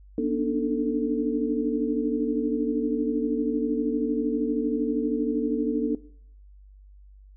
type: tone cluster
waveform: sine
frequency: 240.7 / 287.7 / 300.4 / 443.8 Hz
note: B3 / D4 / D4 / A4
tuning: -44 / -36 / +39 / +15 cents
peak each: -28 dBFS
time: 0.18-5.95 s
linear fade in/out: 2 ms
effects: noise-tail reverb RT60 0.6 s tail -19 dB re dry + added 49 Hz sine -47 dBFS peak until 7.36 s